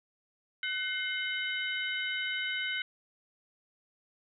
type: harmonic tone with a mistuned harmonic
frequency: 753 Hz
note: F#5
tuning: 30 cents sharp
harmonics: 2 / 3 / 4 / 5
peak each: -36 / -35 / -36 / -43 dBFS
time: 0.63-2.82 s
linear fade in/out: 2 ms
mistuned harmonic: 3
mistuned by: -110 cents
effects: none